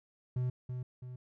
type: tone with echo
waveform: triangle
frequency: 125.6 Hz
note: B2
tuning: 30 cents sharp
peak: -28 dBFS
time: 0.36-0.5 s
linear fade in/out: 5 ms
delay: 330 ms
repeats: 2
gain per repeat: -6 dB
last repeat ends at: 1.16 s
effects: none